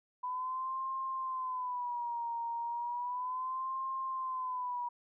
sine tone with vibrato, 994 Hz, B5, 11 cents sharp, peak -34 dBFS, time 0.23-4.89 s, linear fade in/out 10 ms, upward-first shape sine, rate 0.34 Hz, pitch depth 110 cents each way, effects none

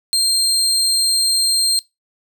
30% pulse tone, 4186 Hz, C8, in tune, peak -11 dBFS, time 0.13-1.79 s, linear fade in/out 0 ms, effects noise-tail reverb RT60 0.2 s tail -21 dB re dry

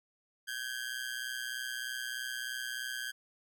sawtooth ring-modulated tone, 1600 Hz, G6, 35 cents sharp, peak -30 dBFS, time 0.47-3.12 s, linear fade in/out 20 ms, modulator 61.6 Hz, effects none

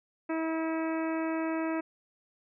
harmonic tone, 322.6 Hz, E4, 37 cents flat, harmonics 1 / 2 / 3 / 4 / 5 / 6 / 7 / 8, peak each -30 / -36 / -40 / -42 / -44 / -46 / -47 / -48 dBFS, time 0.29-1.81 s, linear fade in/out 10 ms, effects none

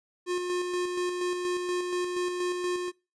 square tone with tremolo, 357.8 Hz, F4, 42 cents sharp, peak -27 dBFS, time 0.26-2.92 s, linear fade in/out 50 ms, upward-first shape square, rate 4.2 Hz, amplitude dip 35%, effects noise-tail reverb RT60 0.3 s tail -25 dB re dry + resampled to 22050 Hz

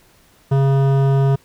triangle tone with hard clipping, 136.7 Hz, C#3, 24 cents flat, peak -14 dBFS, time 0.51-1.36 s, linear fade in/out 10 ms, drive 18 dB, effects pink hiss -53 dBFS RMS until 1.44 s

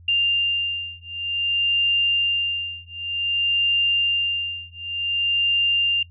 sine beating tone pair, 2794 / 2794.54 Hz, F7 / F7, 0 / 0 cents, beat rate 0.54 Hz, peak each -22 dBFS, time 0.08-6.03 s, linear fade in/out 5 ms, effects noise-tail reverb RT60 0.1 s tail -21 dB re dry + added 86 Hz sine -44 dBFS peak until 6.1 s

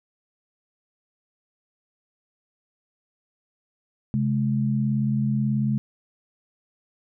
sine tone pair together, 133.5 / 211.9 Hz, C3 / G#3, +35 / +35 cents, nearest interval minor sixth, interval 800 cents, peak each -23 dBFS, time 4.14-5.78 s, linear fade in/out 0 ms, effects none

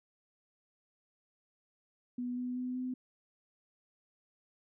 sine tone with pitch steps, 246.2 / 248.8 / 251.4 / 254 Hz, B3 / B3 / B3 / B3, -5 / +13 / +31 / +49 cents, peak -34 dBFS, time 2.18-2.94 s, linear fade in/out 5 ms, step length 190 ms, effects none

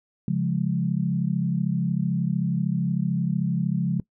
sine chord, Db major, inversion none, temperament equal, 138.59 / 174.61 / 207.7 Hz, Db3 / F3 / Ab3, 0 / 0 / 0 cents, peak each -26 / -24 / -28 dBFS, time 0.28-4 s, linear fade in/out 2 ms, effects noise-tail reverb RT60 0.1 s tail -22 dB re dry

